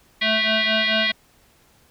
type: tone with frequency modulation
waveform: sine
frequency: 659.3 Hz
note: E5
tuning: in tune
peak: -17 dBFS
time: 0.21-1.12 s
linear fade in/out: 10 ms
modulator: 438 Hz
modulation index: 7.5
effects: pink hiss -57 dBFS RMS until 1.9 s